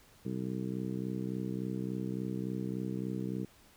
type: harmonic tone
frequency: 63.5 Hz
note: B1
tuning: 49 cents sharp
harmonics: 2 / 3 / 4 / 5 / 6 / 7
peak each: -40 / -37 / -42 / -41 / -45 / -46 dBFS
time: 0.25-3.45 s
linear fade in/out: 5 ms
effects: pink hiss -61 dBFS RMS until 3.76 s